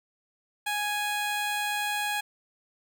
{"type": "tone", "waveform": "15% pulse", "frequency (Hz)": 830.6, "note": "G#5", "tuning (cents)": 0, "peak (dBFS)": -21, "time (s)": [0.66, 2.21], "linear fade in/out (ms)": 10, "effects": []}